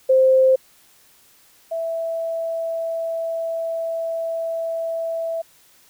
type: tone pair in turn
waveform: sine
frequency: 523.3 / 659.3 Hz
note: C5 / E5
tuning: 0 / 0 cents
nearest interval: major third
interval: 400 cents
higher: second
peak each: -11 / -22 dBFS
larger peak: first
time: 0.09-0.56 / 1.71-5.42 s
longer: second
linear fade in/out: 10 ms
effects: white hiss -54 dBFS RMS until 5.89 s